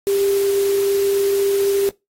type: tone in noise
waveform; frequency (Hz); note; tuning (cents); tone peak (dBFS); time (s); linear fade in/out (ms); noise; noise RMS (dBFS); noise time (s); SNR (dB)
sine; 397.2; G4; +23; -15; 0.07-1.89; 0; white; -31; 0.07-1.89; +13
effects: noise-tail reverb RT60 0.2 s tail -22 dB re dry + AAC 48 kbps